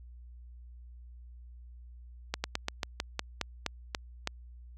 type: slowing click train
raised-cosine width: 0.2 ms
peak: -13 dBFS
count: 11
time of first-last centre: 2.34-4.274 s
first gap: 100 ms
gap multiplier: 1.14
effects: added 60 Hz sine -47 dBFS peak until 4.77 s